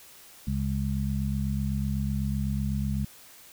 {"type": "harmonic tone", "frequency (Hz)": 68, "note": "C#2", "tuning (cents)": -33, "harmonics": [1, 2, 3], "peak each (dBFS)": [-30, -30, -30], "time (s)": [0.47, 3.05], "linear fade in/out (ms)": 5, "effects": ["white hiss -51 dBFS RMS until 3.52 s"]}